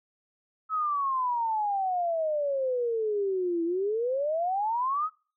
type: exponential two-way sweep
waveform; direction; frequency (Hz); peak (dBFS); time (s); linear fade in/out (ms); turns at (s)
sine; down then up; 1300 to 329.6 to 1300; -25; 0.69-5.1; 50; 3.64
effects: noise-tail reverb RT60 0.4 s tail -26 dB re dry